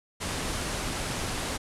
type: low-pass noise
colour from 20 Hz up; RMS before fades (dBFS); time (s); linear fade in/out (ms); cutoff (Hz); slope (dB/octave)
pink; -32; 0.2-1.58; 20; 11000; 48
effects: none